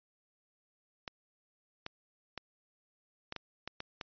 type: clicks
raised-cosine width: 0.2 ms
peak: -21 dBFS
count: 8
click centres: 1.078 / 1.864 / 2.377 / 3.324 / 3.363 / 3.676 / 3.804 / 4.012 s
effects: resampled to 11025 Hz